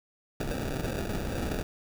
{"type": "noise with sample-and-hold", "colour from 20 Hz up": "pink", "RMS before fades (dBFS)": -32, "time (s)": [0.4, 1.63], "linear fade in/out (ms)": 2, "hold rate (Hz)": 1050, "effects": []}